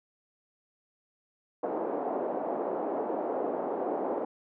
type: band-pass noise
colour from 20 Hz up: white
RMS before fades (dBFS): -32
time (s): 1.63-4.25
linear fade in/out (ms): 5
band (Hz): 280 to 740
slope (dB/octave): 24
effects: none